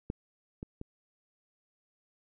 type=clicks; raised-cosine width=3 ms; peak=-20 / -26 / -27 dBFS; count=3; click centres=0.101 / 0.629 / 0.814 s; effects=none